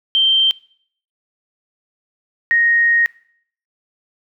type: tone pair in turn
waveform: sine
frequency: 3136 / 1867.6 Hz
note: G7 / A#6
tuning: 0 / +3 cents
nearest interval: major sixth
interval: 897 cents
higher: first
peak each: -11 dBFS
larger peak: neither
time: 0.15-0.51 / 2.51-3.06 s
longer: second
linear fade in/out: 0 ms
effects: noise-tail reverb RT60 0.6 s tail -22 dB re dry